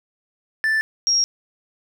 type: tone pair in turn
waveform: triangle / sine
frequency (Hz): 1763 / 5597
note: A6 / F8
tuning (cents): +3 / +3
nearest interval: octave + minor sixth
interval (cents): 2000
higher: second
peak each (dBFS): -15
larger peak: neither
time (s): 0.64-0.81 / 1.07-1.24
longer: neither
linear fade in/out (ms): 0
effects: none